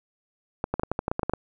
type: clicks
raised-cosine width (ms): 1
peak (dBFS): -11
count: 12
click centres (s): 0.641 / 0.74 / 0.796 / 0.834 / 0.916 / 0.991 / 1.081 / 1.115 / 1.194 / 1.232 / 1.296 / 1.336
effects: none